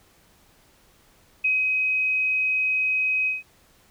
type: tone with ADSR envelope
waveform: sine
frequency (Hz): 2528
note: D#7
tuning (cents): +27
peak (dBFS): -18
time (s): 1.44-3.43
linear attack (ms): 9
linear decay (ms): 190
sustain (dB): -2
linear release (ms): 160
effects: pink hiss -58 dBFS RMS until 3.9 s